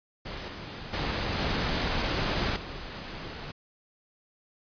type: noise with level steps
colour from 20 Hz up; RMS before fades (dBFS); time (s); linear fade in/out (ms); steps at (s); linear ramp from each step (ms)
pink; -37 / -40 / -30 / -28 / -39; 0.25-3.52; 10; 0.48 / 0.93 / 1.38 / 2.56; 5
effects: resampled to 11025 Hz